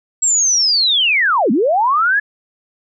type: linear two-way sweep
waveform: sine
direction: down then up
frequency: 7700 to 198.2 to 1726 Hz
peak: -11 dBFS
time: 0.22-2.2 s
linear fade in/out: 10 ms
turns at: 1.51 s
effects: none